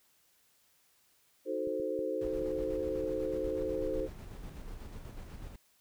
sine chord, D# diminished seventh, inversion none, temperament equal, 311.1 / 370 / 440 / 523.3 Hz, D#4 / F#4 / A4 / C5, 0 / 0 / 0 / 0 cents, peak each -39 / -39 / -37 / -35 dBFS, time 1.45-4.09 s, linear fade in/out 50 ms
clicks, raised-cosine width 3 ms, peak -36 dBFS, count 7, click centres 1.673 / 1.799 / 1.991 / 2.416 / 2.815 / 2.957 / 3.039 s
brown noise with tremolo, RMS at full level -43 dBFS, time 2.21-5.56 s, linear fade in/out 5 ms, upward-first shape square, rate 8.1 Hz, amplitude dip 35%
effects white hiss -69 dBFS RMS until 5.8 s

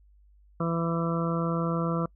harmonic tone, 167 Hz, E3, 23 cents sharp, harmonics 1 / 2 / 3 / 4 / 6 / 7 / 8, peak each -27 / -34 / -33 / -38 / -40 / -35 / -37 dBFS, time 0.6-2.06 s, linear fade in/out 5 ms, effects noise-tail reverb RT60 0.1 s tail -26 dB re dry + added 50 Hz sine -55 dBFS peak until 2.15 s

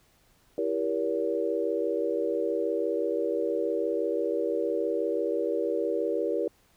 sine chord, E diminished seventh, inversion none, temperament just, 329.6 / 395.6 / 474.7 / 569.6 Hz, E4 / G4 / Bb4 / Db5, 0 / +16 / +31 / +47 cents, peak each -32 / -31 / -29 / -32 dBFS, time 0.58-6.48 s, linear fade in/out 2 ms, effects pink hiss -64 dBFS RMS until 6.76 s

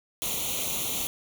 white noise with comb filter, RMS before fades -30 dBFS, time 0.22-1.07 s, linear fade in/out 0 ms, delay 0.3 ms, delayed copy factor +0.85, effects none

